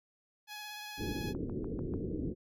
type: tone with vibrato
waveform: 10% pulse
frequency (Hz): 840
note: G#5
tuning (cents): +19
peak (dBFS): -34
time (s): 0.47-1.34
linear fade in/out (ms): 50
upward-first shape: sine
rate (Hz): 17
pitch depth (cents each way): 16
type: low-pass noise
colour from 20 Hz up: white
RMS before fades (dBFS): -37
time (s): 0.97-2.35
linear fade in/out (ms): 50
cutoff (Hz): 430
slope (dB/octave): 48
type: click train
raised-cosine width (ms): 1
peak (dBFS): -34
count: 5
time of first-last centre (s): 1.35-1.938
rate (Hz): 6.8
effects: none